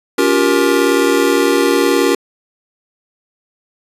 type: chord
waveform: square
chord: G half-diminished seventh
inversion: second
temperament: just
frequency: 282.2 / 352.8 / 392 / 470.4 Hz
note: Db4 / F4 / G4 / Bb4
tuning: +31 / +18 / 0 / +16 cents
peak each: -17 dBFS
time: 0.18-2.15 s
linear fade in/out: 5 ms
effects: resampled to 32000 Hz